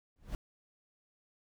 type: noise with exponential growth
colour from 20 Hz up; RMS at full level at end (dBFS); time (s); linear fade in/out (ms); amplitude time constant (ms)
brown; -34; 0.16-0.35; 0; 40
effects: none